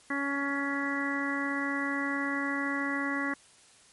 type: harmonic tone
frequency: 280 Hz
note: C#4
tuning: 18 cents sharp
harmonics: 1 / 2 / 3 / 4 / 5 / 6 / 7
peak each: -32 / -41 / -43 / -37 / -40 / -36 / -34 dBFS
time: 0.1-3.34 s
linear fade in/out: 5 ms
effects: white hiss -58 dBFS RMS until 3.92 s + MP3 48 kbps